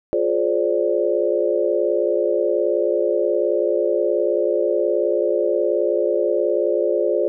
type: chord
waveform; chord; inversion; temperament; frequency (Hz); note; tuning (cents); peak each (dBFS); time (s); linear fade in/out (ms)
sine; D half-diminished seventh; first; just; 352.4 / 422.9 / 528.6 / 587.3; F4 / Ab4 / C5 / D5; +16 / +31 / +18 / 0; -22; 0.13-7.28; 0
effects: none